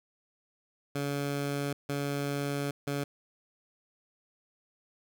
15% pulse tone bursts at uneven times, 142.1 Hz, C#3, 43 cents sharp, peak -24 dBFS, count 3, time 0.95-1.73 / 1.89-2.71 / 2.87-3.04 s, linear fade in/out 5 ms, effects none

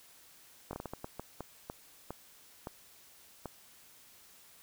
slowing click train, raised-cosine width 1 ms, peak -25 dBFS, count 13, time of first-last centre 0.71-3.457 s, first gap 21 ms, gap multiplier 1.39, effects white hiss -59 dBFS RMS until 4.62 s

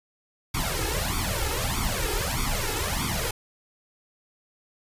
pink noise with flanger, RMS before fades -27 dBFS, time 0.54-3.31 s, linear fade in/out 5 ms, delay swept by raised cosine 0.86 to 2.36 ms, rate 1.6 Hz, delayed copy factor +0.95, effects resampled to 32000 Hz

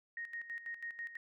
sine tone with tremolo, 1864.7 Hz, A#6, in tune, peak -39 dBFS, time 0.17-1.17 s, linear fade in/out 2 ms, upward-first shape square, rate 6.1 Hz, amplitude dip 70%, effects none

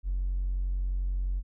sine tone with hard clipping, 45.7 Hz, F#1, 21 cents flat, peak -27 dBFS, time 0.03-1.43 s, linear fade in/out 50 ms, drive 1 dB, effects none

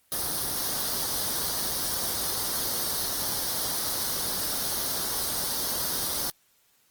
white noise with comb filter, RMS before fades -29 dBFS, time 0.12-6.3 s, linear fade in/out 0 ms, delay 0.2 ms, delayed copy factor +0.7, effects white hiss -65 dBFS RMS until 6.9 s + Opus 24 kbps

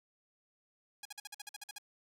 5% pulse tone bursts, 826 Hz, G#5, 10 cents flat, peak -31 dBFS, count 11, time 1.03-1.784 s, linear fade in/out 5 ms, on 24 ms, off 49 ms, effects none

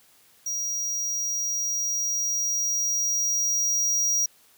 square tone with level ramp, 5740 Hz, F8, 47 cents sharp, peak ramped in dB -27 to -21 dBFS, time 0.46-4.26 s, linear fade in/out 5 ms, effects white hiss -58 dBFS RMS until 4.57 s + high-pass 60 Hz 12 dB/octave

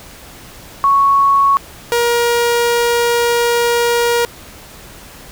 sine / sawtooth tone pair in turn, 1108.7 / 474 Hz, C#6 / A#4, 0 / +29 cents, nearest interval octave + minor third, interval 1471 cents, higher first, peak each -8 dBFS, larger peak neither, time 0.84-1.57 / 1.92-4.25 s, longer second, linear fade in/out 0 ms, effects pink hiss -37 dBFS RMS until 5.31 s

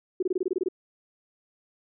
sine tone bursts, 368.6 Hz, F#4, 7 cents flat, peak -22 dBFS, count 10, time 0.2-0.686 s, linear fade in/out 5 ms, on 27 ms, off 24 ms, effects none

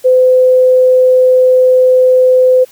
sine tone, 510 Hz, C5, 44 cents flat, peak -4 dBFS, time 0.04-2.65 s, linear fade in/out 20 ms, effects white hiss -43 dBFS RMS until 2.71 s

